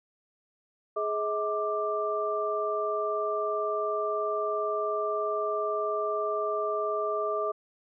sine tone cluster, 419.9 / 638 / 1181 Hz, G#4 / D#5 / D6, +19 / +43 / +9 cents, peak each -31 dBFS, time 0.96-7.52 s, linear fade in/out 10 ms, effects none

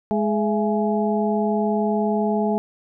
harmonic tone with a mistuned harmonic, 210 Hz, G#3, 19 cents sharp, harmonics 1 / 2 / 3 / 4, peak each -21 / -24 / -26 / -27 dBFS, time 0.11-2.58 s, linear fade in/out 0 ms, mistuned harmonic 3, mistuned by +99 cents, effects none

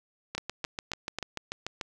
two click trains, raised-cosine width 0.2 ms, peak -15 / -16 dBFS, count 4 / 11, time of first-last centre 0.38-1.186 / 0.35-1.812 s, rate 3.72 / 6.84 Hz, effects none

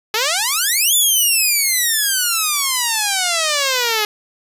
5% pulse exponential two-way sweep, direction up then down, 415.3 to 3540 to 415.3 Hz, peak -4 dBFS, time 0.14-4.05 s, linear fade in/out 2 ms, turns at 0.95 s, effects resampled to 32000 Hz + 7-bit

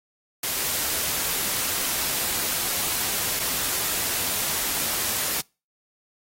white noise with dropouts, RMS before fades -26 dBFS, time 0.43-5.41 s, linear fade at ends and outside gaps 5 ms, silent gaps 3.393-3.399 s, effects noise-tail reverb RT60 0.3 s tail -26 dB re dry + AAC 48 kbps

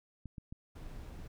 clicks, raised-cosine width 5 ms, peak -32 dBFS, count 3, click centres 0.257 / 0.382 / 0.525 s
brown noise, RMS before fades -46 dBFS, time 0.75-1.28 s, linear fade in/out 10 ms
effects none

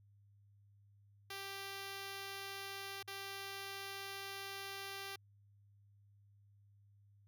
5% pulse tone with dropouts, 392.8 Hz, G4, 4 cents sharp, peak -33 dBFS, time 1.3-5.16 s, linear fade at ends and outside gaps 5 ms, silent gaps 3.028-3.076 s, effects added 101 Hz sine -64 dBFS peak until 7.27 s

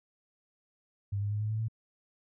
sine tone with pitch steps, 100.3 / 102.47 / 104.68 / 106.94 / 109.25 / 111.61 Hz, G2 / G#2 / G#2 / A2 / A2 / A2, +40 / -23 / +14 / -49 / -12 / +25 cents, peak -29 dBFS, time 1.12-1.684 s, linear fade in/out 10 ms, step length 94 ms, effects none

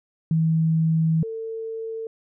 sine tone pair in turn, 161.2 / 448.4 Hz, E3 / A4, -38 / +33 cents, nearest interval octave + tritone, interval 1771 cents, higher second, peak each -17 / -28 dBFS, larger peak first, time 0.31-1.23 / 1.23-2.07 s, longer first, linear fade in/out 2 ms, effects none

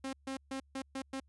sawtooth tone bursts at uneven times, 267.5 Hz, C4, 38 cents sharp, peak -33 dBFS, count 6, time 0.04-0.13 / 0.27-0.37 / 0.51-0.6 / 0.75-0.82 / 0.95-1.02 / 1.13-1.2 s, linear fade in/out 5 ms, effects added 70 Hz sine -63 dBFS peak until 1.28 s + resampled to 24000 Hz

